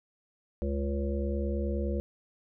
harmonic tone with a mistuned harmonic, 69.7 Hz, C#2, 10 cents sharp, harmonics 1 / 3 / 5 / 7 / 8, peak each -30 / -35 / -37 / -38 / -39 dBFS, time 0.62-2 s, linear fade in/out 0 ms, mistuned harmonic 1, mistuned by +38 cents, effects none

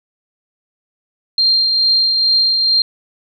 sine tone with tremolo, 4186 Hz, C8, in tune, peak -9 dBFS, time 1.38-2.82 s, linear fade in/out 2 ms, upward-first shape triangle, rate 2.3 Hz, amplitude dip 35%, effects none

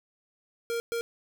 square tone bursts at uneven times, 466.2 Hz, A#4, in tune, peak -29 dBFS, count 2, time 0.7-0.8 / 0.92-1.01 s, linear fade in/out 0 ms, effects none

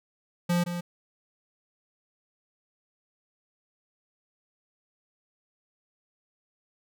square tone with echo, 174.61 Hz, F3, in tune, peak -23 dBFS, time 0.49-0.64 s, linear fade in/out 10 ms, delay 170 ms, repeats 1, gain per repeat -8 dB, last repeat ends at 0.81 s, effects none

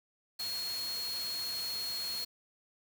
sine tone in noise, 4300 Hz, C8, 47 cents sharp, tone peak -35 dBFS, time 0.39-2.25 s, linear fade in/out 10 ms, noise white, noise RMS -43 dBFS, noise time 0.39-2.25 s, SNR +5 dB, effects none

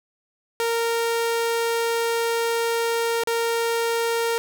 sawtooth tone with dropouts, 462.8 Hz, A#4, 13 cents flat, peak -17 dBFS, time 0.6-4.38 s, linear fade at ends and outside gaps 0 ms, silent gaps 3.236-3.273 s, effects none

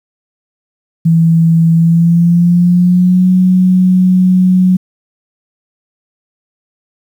sine tone with pitch glide, 164.81 to 183.93 Hz, E3 to F#3, 0 to -10 cents, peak -5 dBFS, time 1.05-4.77 s, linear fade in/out 10 ms, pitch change +190 cents, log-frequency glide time 1.73-3.28 s, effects 7-bit

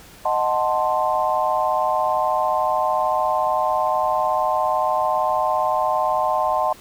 sine chord, D# diminished seventh, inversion none, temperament equal, 622.3 / 740 / 880 / 1046.5 Hz, D#5 / F#5 / A5 / C6, 0 / 0 / 0 / 0 cents, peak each -23 dBFS, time 0.25-6.73 s, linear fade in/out 5 ms, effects pink hiss -45 dBFS RMS until 6.8 s

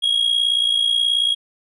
triangle tone with amplitude modulation, 3292 Hz, G#7, 16 cents flat, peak -11 dBFS, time 0.02-1.35 s, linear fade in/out 20 ms, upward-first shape sine, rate 58.5 Hz, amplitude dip 70%, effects resampled to 24000 Hz

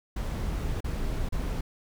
brown noise with dropouts, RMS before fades -30 dBFS, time 0.16-1.61 s, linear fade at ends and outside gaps 5 ms, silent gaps 0.806-0.843 / 1.289-1.323 s, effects none

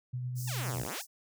sine tone with tremolo, 125 Hz, B2, 21 cents sharp, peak -32 dBFS, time 0.13-0.83 s, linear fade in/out 10 ms, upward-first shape sine, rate 9.3 Hz, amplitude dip 25%
pink high-pass noise, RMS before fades -44 dBFS, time 0.35-1.07 s, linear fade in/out 50 ms, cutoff 5200 Hz, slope 48 dB/octave
5% pulse exponential two-way sweep, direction down then up, 979 to 49.01 to 979 Hz, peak -26 dBFS, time 0.47-1.02 s, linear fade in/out 10 ms, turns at 0.83 s
effects none

